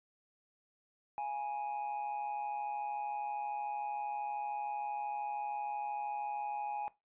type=tone with amplitude modulation; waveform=triangle; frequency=830.6 Hz; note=G#5; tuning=in tune; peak=-31 dBFS; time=1.18-6.88 s; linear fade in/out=0 ms; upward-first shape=sine; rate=133 Hz; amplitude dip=55%; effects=noise-tail reverb RT60 0.2 s tail -17 dB re dry + resampled to 8000 Hz